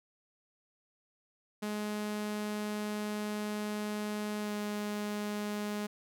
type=tone with pitch glide; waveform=sawtooth; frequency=210 to 208.2 Hz; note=G#3 to G#3; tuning=+19 to +5 cents; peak=-30 dBFS; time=1.62-5.87 s; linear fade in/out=10 ms; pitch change=-14 cents; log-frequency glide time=4.41-4.52 s; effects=none